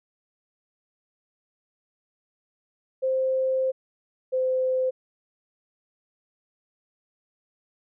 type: tone pair in turn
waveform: sine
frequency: 523.3 / 515.8 Hz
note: C5 / C5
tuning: 0 / -25 cents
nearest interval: unison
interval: 25 cents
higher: first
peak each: -21 dBFS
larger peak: neither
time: 3.02-3.72 / 4.32-4.91 s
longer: first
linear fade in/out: 20 ms
effects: none